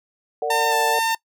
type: chord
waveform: sine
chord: Bb augmented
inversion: none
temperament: equal with one note detuned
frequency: 456.8 / 587.3 / 740 Hz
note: Bb4 / D5 / F#5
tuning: -35 / 0 / 0 cents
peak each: -24 / -27 / -25 dBFS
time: 0.42-0.99 s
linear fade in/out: 2 ms
type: tone with vibrato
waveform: sawtooth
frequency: 895 Hz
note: A5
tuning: 29 cents sharp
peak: -15 dBFS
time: 0.5-1.15 s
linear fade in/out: 5 ms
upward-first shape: square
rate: 2.3 Hz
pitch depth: 16 cents each way
effects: noise-tail reverb RT60 0.1 s tail -22 dB re dry